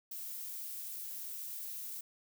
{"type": "noise", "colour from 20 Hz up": "violet", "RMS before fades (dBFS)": -43, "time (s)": [0.11, 2.01], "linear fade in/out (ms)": 5, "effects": []}